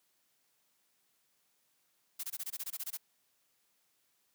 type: noise bursts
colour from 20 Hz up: blue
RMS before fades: -39 dBFS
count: 12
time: 2.19-2.973 s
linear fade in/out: 10 ms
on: 46 ms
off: 21 ms
effects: white hiss -75 dBFS RMS until 4.34 s + high-pass 100 Hz 12 dB/octave